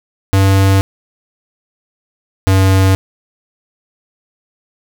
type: tone pair in turn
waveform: square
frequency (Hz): 97 / 95.55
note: G2 / G2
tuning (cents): -18 / -44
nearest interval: unison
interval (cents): 26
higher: first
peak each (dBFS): -8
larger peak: neither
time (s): 0.33-0.81 / 2.47-2.95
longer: neither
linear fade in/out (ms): 0
effects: none